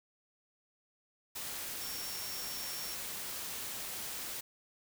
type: tone in noise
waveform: sine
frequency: 5500 Hz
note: F8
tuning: 27 cents flat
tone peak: -44 dBFS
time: 1.81-2.95 s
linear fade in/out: 10 ms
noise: white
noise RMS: -41 dBFS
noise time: 1.35-4.41 s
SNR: -6 dB
effects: none